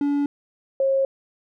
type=tone pair in turn; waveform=triangle / sine; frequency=286.1 / 540.1 Hz; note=D4 / C#5; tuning=-45 / -45 cents; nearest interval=major seventh; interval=1100 cents; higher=second; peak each=-17 dBFS; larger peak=neither; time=0.01-0.26 / 0.8-1.05 s; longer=neither; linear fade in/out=2 ms; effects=none